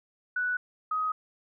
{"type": "tone pair in turn", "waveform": "sine", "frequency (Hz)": [1480, 1258.6], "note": ["F#6", "D#6"], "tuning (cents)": [0, 19], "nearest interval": "minor third", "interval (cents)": 281, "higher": "first", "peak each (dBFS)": -26, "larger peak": "neither", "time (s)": [[0.36, 0.57], [0.91, 1.12]], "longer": "neither", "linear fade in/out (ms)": 5, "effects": []}